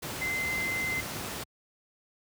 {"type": "tone in noise", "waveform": "sine", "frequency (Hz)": 2068, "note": "C7", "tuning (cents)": -21, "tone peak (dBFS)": -29, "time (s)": [0.21, 1.01], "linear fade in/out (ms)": 10, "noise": "pink", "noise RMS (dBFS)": -36, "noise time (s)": [0.02, 1.44], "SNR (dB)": 4, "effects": ["high-pass 80 Hz 12 dB/octave"]}